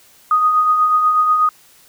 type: tone with tremolo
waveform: sine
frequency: 1244 Hz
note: D#6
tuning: 1 cent flat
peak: -9 dBFS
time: 0.31-1.49 s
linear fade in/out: 2 ms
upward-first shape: triangle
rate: 8.2 Hz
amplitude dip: 45%
effects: white hiss -49 dBFS RMS until 1.88 s